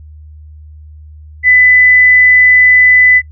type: tone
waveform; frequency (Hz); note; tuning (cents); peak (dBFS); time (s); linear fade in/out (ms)
sine; 2000; B6; +21; -3; 1.43-3.22; 50
effects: noise-tail reverb RT60 0.1 s tail -25 dB re dry + added 76 Hz sine -31 dBFS peak until 3.31 s